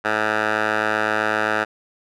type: tone with band-pass filter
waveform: 10% pulse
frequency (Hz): 107.7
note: A2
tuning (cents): -37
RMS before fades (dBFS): -21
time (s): 0.04-1.65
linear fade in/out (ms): 20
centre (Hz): 1300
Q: 2
effects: none